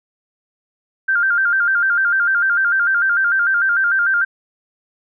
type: tone with vibrato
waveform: sine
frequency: 1481 Hz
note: F#6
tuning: 1 cent sharp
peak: -13 dBFS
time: 1.08-4.25 s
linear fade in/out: 10 ms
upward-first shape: square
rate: 6.7 Hz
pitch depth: 89 cents each way
effects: none